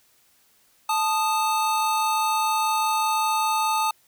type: tone pair together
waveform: square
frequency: 877 / 1236.8 Hz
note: A5 / D#6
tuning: -6 / -11 cents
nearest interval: tritone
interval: 595 cents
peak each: -23 / -26 dBFS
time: 0.89-3.91 s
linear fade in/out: 5 ms
effects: white hiss -61 dBFS RMS until 4.07 s